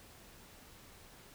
silence, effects pink hiss -57 dBFS RMS until 1.34 s

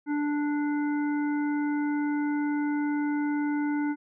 harmonic tone, 293.7 Hz, D4, in tune, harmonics 1 / 3 / 5 / 7, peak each -25 / -37 / -39 / -44 dBFS, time 0.06-3.96 s, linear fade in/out 50 ms, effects none

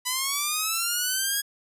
5% pulse linear sweep, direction up, 987.8 to 1661.2 Hz, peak -13 dBFS, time 0.05-1.42 s, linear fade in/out 20 ms, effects resampled to 32000 Hz

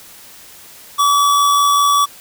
square tone with amplitude modulation, 1144 Hz, D6, 46 cents flat, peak -10 dBFS, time 0.98-2.06 s, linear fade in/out 20 ms, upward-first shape sine, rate 85.1 Hz, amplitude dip 25%, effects white hiss -40 dBFS RMS until 2.2 s

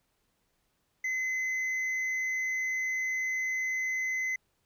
sine tone with hard clipping, 2042 Hz, C7, 43 cents flat, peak -30 dBFS, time 1.04-4.36 s, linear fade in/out 5 ms, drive 4 dB, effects pink hiss -75 dBFS RMS until 4.65 s

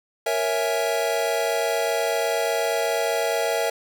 square chord, A# half-diminished seventh, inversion none, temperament equal, 466.2 / 554.4 / 659.3 / 830.6 Hz, A#4 / C#5 / E5 / G#5, 0 / 0 / 0 / 0 cents, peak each -27 / -29 / -26 / -30 dBFS, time 0.26-3.7 s, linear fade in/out 5 ms, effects none

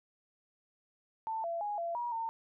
sine tone with pitch steps, 889 / 676 / 828 / 680 / 957 / 908 Hz, A5 / E5 / G#5 / F5 / A#5 / A#5, +18 / +43 / -5 / -46 / +45 / -46 cents, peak -33 dBFS, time 1.27-2.29 s, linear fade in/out 0 ms, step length 170 ms, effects none

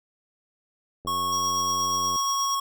click train, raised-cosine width 2 ms, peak -27 dBFS, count 101, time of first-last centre 1.05-2.159 s, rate 90.2 Hz
square tone, 1100 Hz, C#6, 14 cents flat, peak -25 dBFS, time 1.07-2.6 s, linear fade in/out 5 ms
triangle tone with tremolo, 5620 Hz, F8, 10 cents sharp, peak -25 dBFS, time 1.32-2.55 s, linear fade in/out 5 ms, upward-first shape sine, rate 8.4 Hz, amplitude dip 50%
effects none

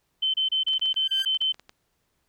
sine tone bursts, 3074 Hz, G7, 35 cents flat, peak -21 dBFS, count 9, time 0.22-1.524 s, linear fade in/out 10 ms, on 120 ms, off 28 ms
clicks, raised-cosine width 0.2 ms, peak -27 dBFS, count 11, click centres 0.685 / 0.734 / 0.795 / 0.858 / 0.942 / 1.198 / 1.347 / 1.416 / 1.544 / 1.596 / 1.694 s
sawtooth tone with exponential growth, 1583 Hz, G6, 17 cents sharp, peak -28 dBFS, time 0.9-1.25 s, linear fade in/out 1 ms, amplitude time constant 75 ms
effects pink hiss -73 dBFS RMS until 2.28 s

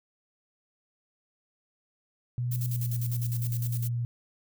sine tone with pitch glide, 122.3 to 119.3 Hz, B2 to A#2, -16 to +41 cents, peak -27 dBFS, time 2.38-4.05 s, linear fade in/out 0 ms, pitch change -43 cents, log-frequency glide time 2.68-2.94 s
violet noise with tremolo, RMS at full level -37 dBFS, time 2.51-3.89 s, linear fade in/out 10 ms, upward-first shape square, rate 9.9 Hz, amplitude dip 75%
effects none

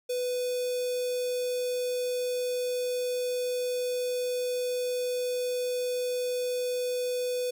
square tone with notch filter, 497.2 Hz, B4, 12 cents sharp, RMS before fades -30 dBFS, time 0.09-7.51 s, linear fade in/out 10 ms, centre 1600 Hz, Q 0.71, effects none

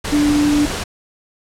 sine tone in noise, 293.9 Hz, D4, 1 cent sharp, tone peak -12 dBFS, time 0.12-0.66 s, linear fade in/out 10 ms, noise pink, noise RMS -23 dBFS, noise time 0.04-0.84 s, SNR +8 dB, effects low-pass 9000 Hz 12 dB/octave

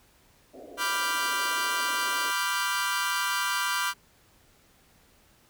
white band-pass noise, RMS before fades -46 dBFS, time 0.53-2.32 s, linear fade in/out 20 ms, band 250 to 710 Hz, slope 96 dB/octave
sawtooth chord, G dominant seventh, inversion first, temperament equal, 987.8 / 1174.7 / 1396.9 / 1568 Hz, B5 / D6 / F6 / G6, 0 / 0 / 0 / 0 cents, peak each -28 dBFS, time 0.77-3.94 s, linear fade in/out 50 ms
effects pink hiss -61 dBFS RMS until 5.49 s

